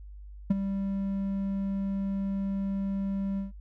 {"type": "tone with ADSR envelope", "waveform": "triangle", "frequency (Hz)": 196, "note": "G3", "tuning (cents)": 0, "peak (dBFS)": -15, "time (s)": [0.5, 3.52], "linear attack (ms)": 8, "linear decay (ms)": 22, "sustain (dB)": -11, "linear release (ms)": 140, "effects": ["noise-tail reverb RT60 0.1 s tail -26 dB re dry", "added 50 Hz sine -42 dBFS peak until 3.6 s"]}